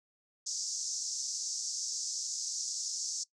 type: band-pass noise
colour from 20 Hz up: pink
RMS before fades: -37 dBFS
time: 0.46-3.24 s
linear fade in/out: 10 ms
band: 5200 to 7100 Hz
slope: 48 dB/octave
effects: noise-tail reverb RT60 0.1 s tail -20 dB re dry